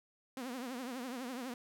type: tone with vibrato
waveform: sawtooth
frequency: 251.5 Hz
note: B3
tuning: 32 cents sharp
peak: -36 dBFS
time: 0.37-1.54 s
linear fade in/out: 2 ms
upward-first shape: triangle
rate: 12 Hz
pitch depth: 150 cents each way
effects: none